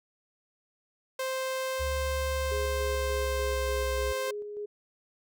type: tone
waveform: sawtooth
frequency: 523.3 Hz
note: C5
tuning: in tune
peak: -26 dBFS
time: 1.19-4.31 s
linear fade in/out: 5 ms
type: tone with pitch glide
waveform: sine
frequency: 71.2 to 63.43 Hz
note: C#2 to B1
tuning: +47 to +47 cents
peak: -31 dBFS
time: 1.79-4.13 s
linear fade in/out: 20 ms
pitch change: -200 cents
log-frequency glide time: 2.38-3.95 s
type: tone with tremolo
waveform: sine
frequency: 415.3 Hz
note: G#4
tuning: in tune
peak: -33 dBFS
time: 2.51-4.66 s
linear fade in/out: 10 ms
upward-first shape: square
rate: 3.4 Hz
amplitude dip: 35%
effects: none